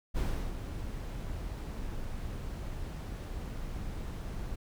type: noise with ADSR envelope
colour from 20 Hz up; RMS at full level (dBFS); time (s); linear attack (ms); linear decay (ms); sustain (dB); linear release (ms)
brown; -30; 0.14-4.56; 33; 340; -8; 12
effects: none